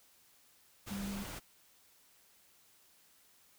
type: tone in noise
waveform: sine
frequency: 199.1 Hz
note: G3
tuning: 27 cents sharp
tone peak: -38 dBFS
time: 0.9-1.24 s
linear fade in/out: 20 ms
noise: pink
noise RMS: -45 dBFS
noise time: 0.86-1.4 s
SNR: +4 dB
effects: white hiss -66 dBFS RMS until 3.58 s